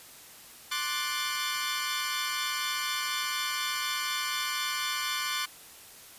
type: chord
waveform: 15% pulse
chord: D dominant seventh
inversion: third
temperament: equal with one note detuned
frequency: 1053.2 / 1174.7 / 1480 / 1760 Hz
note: C6 / D6 / F#6 / A6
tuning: +11 / 0 / 0 / 0 cents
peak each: -29 / -28 / -28 / -31 dBFS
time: 0.71-5.46 s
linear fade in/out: 10 ms
effects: white hiss -50 dBFS RMS until 6.18 s + resampled to 32000 Hz